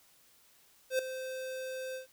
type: tone with ADSR envelope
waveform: square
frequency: 519 Hz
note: C5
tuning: 14 cents flat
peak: -26 dBFS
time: 0.9-2.07 s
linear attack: 90 ms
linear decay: 3 ms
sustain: -12 dB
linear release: 120 ms
effects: white hiss -64 dBFS RMS until 2.12 s